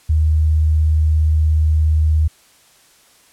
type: tone with vibrato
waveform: sine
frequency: 77.78 Hz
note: D#2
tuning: in tune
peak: -11 dBFS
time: 0.09-2.28 s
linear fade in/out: 10 ms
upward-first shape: sine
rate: 17 Hz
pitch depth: 9 cents each way
effects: white hiss -51 dBFS RMS until 3.32 s + low-pass 11000 Hz 12 dB/octave